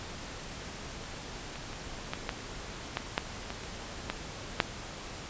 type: clicks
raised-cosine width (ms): 0.3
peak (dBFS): -27 / -26 / -26 / -16 / -15 / -13 / -10 / -20 / -26 / -14 / -6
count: 11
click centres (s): 1.039 / 1.557 / 1.731 / 2.135 / 2.292 / 2.971 / 3.179 / 3.504 / 3.636 / 4.1 / 4.602
effects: pink hiss -42 dBFS RMS until 5.29 s + resampled to 16000 Hz